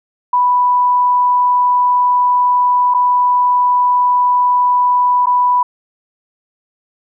sine tone with dropouts, 987.8 Hz, B5, in tune, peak -9 dBFS, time 0.33-5.63 s, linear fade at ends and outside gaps 5 ms, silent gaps 2.94-2.945 / 5.259-5.268 s, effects none

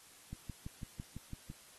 click train, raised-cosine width 5 ms, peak -30 dBFS, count 8, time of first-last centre 0.33-1.501 s, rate 5.98 Hz, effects white hiss -59 dBFS RMS until 1.78 s + AAC 32 kbps

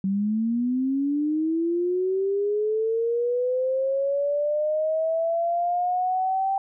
sine linear sweep, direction up, 189.7 to 783 Hz, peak -21 dBFS, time 0.04-6.58 s, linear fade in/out 2 ms, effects none

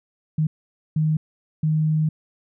sine tone bursts at uneven times, 155.56 Hz, D#3, in tune, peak -17 dBFS, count 3, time 0.38-0.47 / 0.96-1.17 / 1.63-2.09 s, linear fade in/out 5 ms, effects none

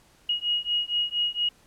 sine beating tone pair, 2886 / 2890.3 Hz, F#7 / F#7, -44 / -41 cents, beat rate 4.3 Hz, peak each -27 dBFS, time 0.29-1.49 s, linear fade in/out 5 ms, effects pink hiss -59 dBFS RMS until 1.66 s + low-pass 12000 Hz 12 dB/octave

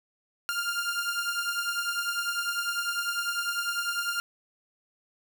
sawtooth beating tone pair, 1396 / 1406 Hz, F6 / F6, -1 / +11 cents, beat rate 10 Hz, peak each -27 / -28 dBFS, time 0.49-4.2 s, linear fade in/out 0 ms, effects none

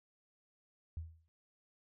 sine tone with exponential decay, 81.4 Hz, E2, 21 cents flat, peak -36 dBFS, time 0.97-1.28 s, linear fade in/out 0 ms, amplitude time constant 66 ms, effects none

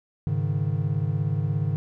triangle chord, Ab suspended fourth, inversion none, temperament equal, 103.83 / 138.59 / 155.56 Hz, Ab2 / Db3 / Eb3, 0 / 0 / 0 cents, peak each -25 dBFS, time 0.27-1.76 s, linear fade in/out 0 ms, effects none

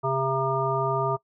harmonic tone, 133.8 Hz, C3, 39 cents sharp, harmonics 1 / 3 / 5 / 7 / 9, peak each -29 / -29 / -29 / -29 / -29 dBFS, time 0.03-1.17 s, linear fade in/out 20 ms, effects noise-tail reverb RT60 0.1 s tail -21 dB re dry

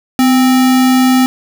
sine tone with sample-and-hold, 255 Hz, C4, 44 cents flat, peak -6 dBFS, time 0.19-1.26 s, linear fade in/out 0 ms, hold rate 1050 Hz, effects none

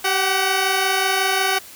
10% pulse tone pair together, 386.7 / 747.9 Hz, G4 / F#5, -24 / +18 cents, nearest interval major seventh, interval 1142 cents, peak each -12 dBFS, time 0.04-1.59 s, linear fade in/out 10 ms, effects white hiss -41 dBFS RMS until 1.75 s

